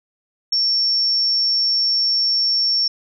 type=tone; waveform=sine; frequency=5460 Hz; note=F8; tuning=40 cents flat; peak=-15 dBFS; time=0.52-2.88 s; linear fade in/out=5 ms; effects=none